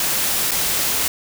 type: noise with dropouts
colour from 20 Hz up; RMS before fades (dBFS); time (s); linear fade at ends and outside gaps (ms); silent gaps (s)
white; -20; 0-1.08; 2; 0.51-0.516
effects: none